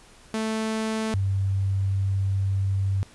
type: tone pair in turn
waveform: sawtooth / sine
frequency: 220 / 97.21 Hz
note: A3 / G2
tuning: 0 / -14 cents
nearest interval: octave + major second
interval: 1414 cents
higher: first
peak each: -21 dBFS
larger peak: neither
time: 0.34-1.14 / 1.14-3.03 s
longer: second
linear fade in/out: 0 ms
effects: pink hiss -52 dBFS RMS until 3.14 s + resampled to 24000 Hz